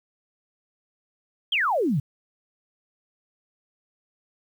sine exponential sweep, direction down, 3349 to 123.47 Hz, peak -20 dBFS, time 1.52-2 s, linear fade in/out 5 ms, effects 9-bit

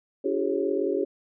sine tone cluster, 288.2 / 338.8 / 385.4 / 423.3 / 547 Hz, D4 / E4 / G4 / G#4 / C#5, -33 / +48 / -29 / +33 / -23 cents, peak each -31 / -31 / -27 / -29 / -32 dBFS, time 0.24-1.05 s, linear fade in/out 10 ms, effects none

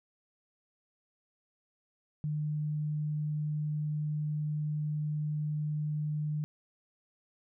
sine tone, 150.9 Hz, D3, 47 cents sharp, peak -30 dBFS, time 2.24-6.44 s, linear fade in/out 0 ms, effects none

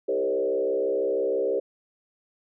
sine tone with frequency modulation, 466.2 Hz, A#4, in tune, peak -22 dBFS, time 0.08-1.6 s, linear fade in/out 10 ms, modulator 66.1 Hz, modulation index 1.5, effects none

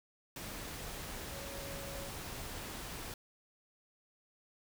sine tone in noise, 554.4 Hz, C#5, in tune, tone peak -48 dBFS, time 1.32-2.09 s, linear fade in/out 2 ms, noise pink, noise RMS -44 dBFS, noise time 0.36-3.14 s, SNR -7 dB, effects none

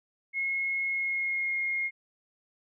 sine tone with pitch glide, 2167 to 2142 Hz, C#7 to C7, -40 to +40 cents, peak -27 dBFS, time 0.33-1.91 s, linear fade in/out 50 ms, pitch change -20 cents, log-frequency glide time 0.87-1.58 s, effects none

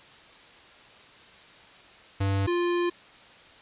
square tone pair in turn, 98 / 349.2 Hz, G2 / F4, 0 / 0 cents, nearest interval octave + minor seventh, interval 2200 cents, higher second, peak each -24 dBFS, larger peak neither, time 2.2-2.47 / 2.47-2.9 s, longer second, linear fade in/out 10 ms, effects white hiss -51 dBFS RMS until 3.61 s + resampled to 8000 Hz

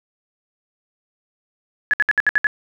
sine tone bursts, 1700 Hz, G#6, 40 cents sharp, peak -12 dBFS, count 7, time 1.91-2.469 s, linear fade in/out 0 ms, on 25 ms, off 64 ms, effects none

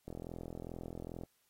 click train, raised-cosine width 2 ms, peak -30 dBFS, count 50, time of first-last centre 0.08-1.236 s, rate 42.4 Hz, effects white hiss -75 dBFS RMS until 1.49 s + AAC 48 kbps

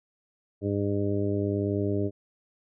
harmonic tone, 101 Hz, G#2, 48 cents flat, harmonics 1 / 2 / 3 / 4 / 5 / 6, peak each -29 / -33 / -30 / -30 / -40 / -36 dBFS, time 0.61-2.11 s, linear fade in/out 50 ms, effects none

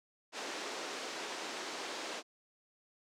pink band-pass noise, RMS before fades -42 dBFS, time 0.32-2.23 s, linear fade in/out 50 ms, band 310 to 7000 Hz, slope 24 dB/octave, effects none

